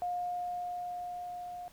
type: tone with level ramp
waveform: sine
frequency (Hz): 712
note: F5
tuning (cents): +33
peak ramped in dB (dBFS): -31 to -40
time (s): 0.02-1.68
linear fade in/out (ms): 0
effects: pink hiss -60 dBFS RMS until 1.72 s